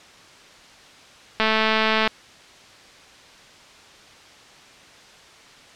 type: click train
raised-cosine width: 0.3 ms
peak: -4 dBFS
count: 149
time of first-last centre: 1.4-2.076 s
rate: 219 Hz
effects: white hiss -47 dBFS RMS until 5.75 s + low-pass 5000 Hz 12 dB/octave